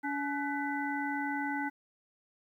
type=harmonic tone with a mistuned harmonic; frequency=284.5 Hz; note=C#4; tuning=45 cents sharp; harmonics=1 / 3 / 5 / 7; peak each=-35 / -36 / -38 / -40 dBFS; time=0.03-1.7 s; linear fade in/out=20 ms; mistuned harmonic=5; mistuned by=+94 cents; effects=11-bit